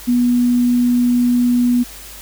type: tone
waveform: sine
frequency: 243.9 Hz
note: B3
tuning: 21 cents flat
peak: -11 dBFS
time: 0.07-1.84 s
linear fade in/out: 20 ms
effects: added 50 Hz sine -40 dBFS peak until 2.21 s + white hiss -36 dBFS RMS until 2.21 s